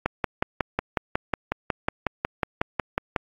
click train, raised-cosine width 0.5 ms, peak -7 dBFS, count 18, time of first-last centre 0.06-3.162 s, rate 5.48 Hz, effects AAC 32 kbps

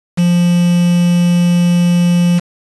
triangle tone with quantisation, 174.61 Hz, F3, in tune, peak -6 dBFS, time 0.17-2.4 s, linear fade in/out 20 ms, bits 4, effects resampled to 24000 Hz

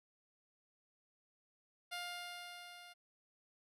10% pulse tone with level ramp, 705 Hz, F5, 16 cents sharp, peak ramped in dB -32 to -46 dBFS, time 1.91-2.94 s, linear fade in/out 20 ms, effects low-pass 12000 Hz 12 dB/octave

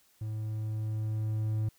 triangle tone with level ramp, 108.5 Hz, A2, 24 cents flat, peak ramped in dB -31 to -25 dBFS, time 0.21-1.69 s, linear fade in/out 5 ms, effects white hiss -66 dBFS RMS until 1.78 s

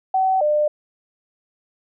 sine tone pair in turn, 759 / 599.8 Hz, F#5 / D5, +44 / +36 cents, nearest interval major third, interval 408 cents, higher first, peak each -15 / -15 dBFS, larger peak neither, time 0.14-0.41 / 0.41-0.68 s, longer neither, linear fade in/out 5 ms, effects none

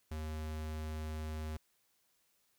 square tone, 77.78 Hz, D#2, in tune, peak -39 dBFS, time 0.11-1.57 s, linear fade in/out 5 ms, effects white hiss -75 dBFS RMS until 2.58 s

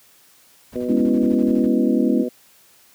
brown noise with tremolo, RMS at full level -34 dBFS, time 0.72-1.67 s, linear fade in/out 10 ms, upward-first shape square, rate 12 Hz, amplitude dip 70%
harmonic tone, 123.47 Hz, B2, in tune, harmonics 2 / 3 / 4 / 5, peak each -25 / -28 / -27 / -33 dBFS, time 0.75-2.29 s, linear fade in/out 10 ms
sine chord, C# minor seventh, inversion second, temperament equal, 207.7 / 246.9 / 277.2 / 329.6 Hz, G#3 / B3 / C#4 / E4, 0 / 0 / 0 / 0 cents, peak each -22 dBFS, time 0.88-2.24 s, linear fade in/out 20 ms
effects white hiss -53 dBFS RMS until 2.94 s + high-pass 80 Hz 12 dB/octave

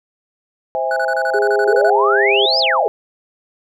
sine chord, C augmented, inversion none, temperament just, 523.3 / 654.1 / 817.6 Hz, C5 / E5 / G#5, 0 / -14 / -27 cents, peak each -21 dBFS, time 0.75-2.88 s, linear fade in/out 0 ms
triangle tone bursts, 1480 Hz, F#6, in tune, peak -17 dBFS, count 12, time 0.91-1.899 s, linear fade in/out 2 ms, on 54 ms, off 31 ms
sine tone with pitch glide, 410.4 to 403.3 Hz, G#4 to G4, -21 to +49 cents, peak -15 dBFS, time 1.34-2.46 s, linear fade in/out 5 ms, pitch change -30 cents, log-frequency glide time 1.85-2.24 s
sine exponential two-way sweep, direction up then down, 380.3 to 5250 to 380.3 Hz, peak -14 dBFS, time 1.67-2.88 s, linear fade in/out 10 ms, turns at 2.59 s
effects none

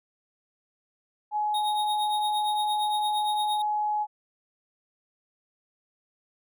sine tone, 843 Hz, G#5, 26 cents sharp, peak -24 dBFS, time 1.31-4.07 s, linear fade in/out 50 ms
square tone with tremolo, 3729 Hz, A#7, in tune, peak -29 dBFS, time 1.54-3.62 s, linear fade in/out 5 ms, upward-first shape triangle, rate 8.7 Hz, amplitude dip 85%
effects none

